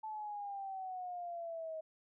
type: exponential sweep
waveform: sine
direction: down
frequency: 876 to 630 Hz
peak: -40 dBFS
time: 0.03-1.81 s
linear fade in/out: 10 ms
effects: none